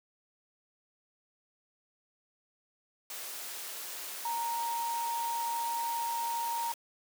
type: tone in noise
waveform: sine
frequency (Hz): 932.3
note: A#5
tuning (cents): 0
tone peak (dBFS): -31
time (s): 4.25-6.72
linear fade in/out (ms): 2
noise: white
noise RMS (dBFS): -41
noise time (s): 3.1-6.74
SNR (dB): +7
effects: high-pass 400 Hz 12 dB/octave

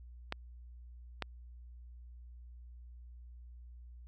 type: clicks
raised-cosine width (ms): 0.3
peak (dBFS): -19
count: 2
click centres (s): 0.324 / 1.223
effects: added 60 Hz sine -49 dBFS peak until 4.07 s

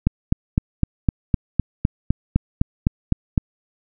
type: click train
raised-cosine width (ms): 5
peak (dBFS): -3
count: 14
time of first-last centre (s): 0.07-3.378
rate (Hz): 3.93
effects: none

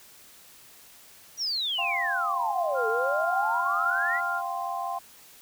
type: exponential two-way sweep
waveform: sine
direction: down then up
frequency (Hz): 5920 to 433 to 2058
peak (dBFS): -26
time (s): 1.37-4.21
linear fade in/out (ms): 50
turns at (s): 2.88
type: chord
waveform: sine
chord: F suspended second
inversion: none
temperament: equal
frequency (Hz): 698.5 / 784 / 1046.5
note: F5 / G5 / C6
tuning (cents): 0 / 0 / 0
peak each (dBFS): -33 / -33 / -33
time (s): 1.78-4.99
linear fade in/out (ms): 10
type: tone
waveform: sine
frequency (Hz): 1396.9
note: F6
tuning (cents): 0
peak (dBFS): -28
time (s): 2.74-4.42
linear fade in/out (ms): 50
effects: white hiss -52 dBFS RMS until 5.41 s

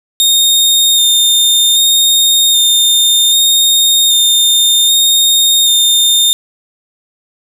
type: tone with vibrato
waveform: sawtooth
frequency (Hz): 3662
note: A#7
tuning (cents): -32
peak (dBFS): -4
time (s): 0.2-6.33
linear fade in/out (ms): 0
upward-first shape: square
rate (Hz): 0.64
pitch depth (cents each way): 14
effects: none

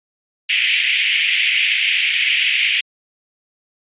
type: band-pass noise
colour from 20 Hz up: pink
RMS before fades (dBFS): -17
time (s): 0.49-2.81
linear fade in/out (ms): 10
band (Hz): 2100 to 3200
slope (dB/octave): 48
effects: resampled to 8000 Hz

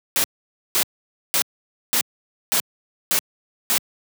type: noise bursts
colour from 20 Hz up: white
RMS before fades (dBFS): -19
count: 7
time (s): 0.16-3.78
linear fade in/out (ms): 0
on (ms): 80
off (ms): 510
effects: high-pass 150 Hz 12 dB/octave

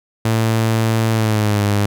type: tone with pitch glide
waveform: sawtooth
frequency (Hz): 112.5 to 102.57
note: A2 to G#2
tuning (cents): +39 to -21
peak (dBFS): -10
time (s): 0.25-1.86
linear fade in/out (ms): 5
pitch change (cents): -160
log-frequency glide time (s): 1.1-1.62
effects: none

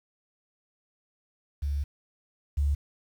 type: tone pair in turn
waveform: sine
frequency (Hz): 71.3 / 71.7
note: C#2 / D2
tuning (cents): +49 / -41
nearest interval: unison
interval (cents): 10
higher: second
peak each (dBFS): -26 / -22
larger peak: second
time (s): 1.62-1.84 / 2.57-2.75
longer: first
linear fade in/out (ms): 10
effects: 9-bit

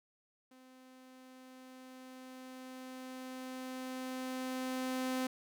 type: tone with level ramp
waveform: sawtooth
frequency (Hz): 257.8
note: C4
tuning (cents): -26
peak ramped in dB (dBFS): -54 to -29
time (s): 0.51-5.27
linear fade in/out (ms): 5
effects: none

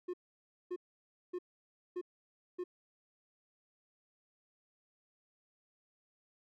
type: tone bursts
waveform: triangle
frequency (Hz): 358.8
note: F4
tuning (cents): +47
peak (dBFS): -34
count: 5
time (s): 0.08-2.64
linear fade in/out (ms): 10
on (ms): 56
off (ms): 570
effects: none

